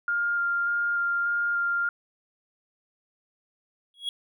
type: tone with vibrato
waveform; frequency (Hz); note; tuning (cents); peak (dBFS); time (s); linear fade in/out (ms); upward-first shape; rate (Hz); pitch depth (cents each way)
sine; 1403; F6; +8; -23; 0.08-1.89; 2; square; 1.7; 8
type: tone with exponential growth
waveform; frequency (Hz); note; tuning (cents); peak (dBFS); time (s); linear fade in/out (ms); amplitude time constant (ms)
triangle; 3322; G#7; 0; -22; 3.94-4.09; 1; 32
effects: none